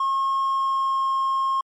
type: tone with pitch glide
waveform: triangle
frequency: 1081 to 1073.5 Hz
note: C#6 to C6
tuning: -44 to +44 cents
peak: -17 dBFS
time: 0-1.61 s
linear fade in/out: 5 ms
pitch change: -12 cents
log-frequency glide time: 0.38-1.15 s
effects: tanh soft clip ceiling -14 dBFS + MP3 48 kbps